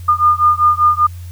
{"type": "beating tone pair", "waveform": "sine", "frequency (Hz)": [1211, 1216.1], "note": ["D#6", "D#6"], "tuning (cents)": [-47, -40], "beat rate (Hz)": 5.1, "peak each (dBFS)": -12, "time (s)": [0.08, 1.07], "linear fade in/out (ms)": 10, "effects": ["added 88 Hz sine -27 dBFS peak until 1.31 s", "white hiss -46 dBFS RMS until 1.31 s"]}